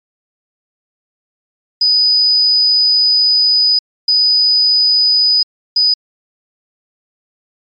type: tone bursts at uneven times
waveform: sine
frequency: 4978 Hz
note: D#8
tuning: in tune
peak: -8 dBFS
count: 3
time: 1.81-3.79 / 4.08-5.43 / 5.76-5.94 s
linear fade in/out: 5 ms
effects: MP3 48 kbps